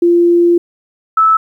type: tone pair in turn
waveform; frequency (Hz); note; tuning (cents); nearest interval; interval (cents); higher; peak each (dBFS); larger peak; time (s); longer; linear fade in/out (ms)
sine; 345.2 / 1308.6; F4 / E6; -20 / -13; octave + major seventh; 2307; second; -6; neither; 0.02-0.58 / 1.17-1.37; first; 5
effects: 8-bit